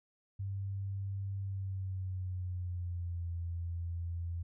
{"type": "tone with pitch glide", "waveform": "sine", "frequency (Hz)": [98, 85.31], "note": ["G2", "F2"], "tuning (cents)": [0, -40], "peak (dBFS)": -35, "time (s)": [0.39, 4.43], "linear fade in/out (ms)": 10, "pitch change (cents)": -240, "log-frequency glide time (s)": [1.4, 3.3], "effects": []}